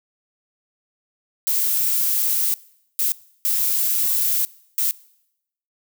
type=noise bursts at uneven times; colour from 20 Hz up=violet; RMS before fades=-20 dBFS; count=4; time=1.47-2.54 / 2.99-3.12 / 3.45-4.45 / 4.78-4.91 s; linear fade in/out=0 ms; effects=noise-tail reverb RT60 0.8 s tail -22 dB re dry